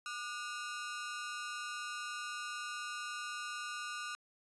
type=ring-modulated tone; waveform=sawtooth; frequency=1331 Hz; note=E6; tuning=16 cents sharp; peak=-33 dBFS; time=0.06-4.15 s; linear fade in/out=0 ms; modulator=125 Hz; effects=resampled to 22050 Hz